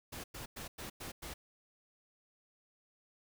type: noise bursts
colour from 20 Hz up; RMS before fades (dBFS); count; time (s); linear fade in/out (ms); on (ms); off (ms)
pink; -45; 6; 0.12-1.34; 10; 120; 100
effects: none